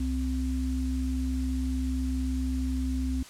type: tone pair together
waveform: sine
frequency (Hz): 65 / 259.2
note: C2 / C4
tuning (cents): -11 / -16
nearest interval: 2 octaves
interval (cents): 2395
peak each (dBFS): -28 / -30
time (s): 0-3.23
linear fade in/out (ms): 5
effects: white hiss -48 dBFS RMS until 3.29 s + low-pass 9000 Hz 12 dB/octave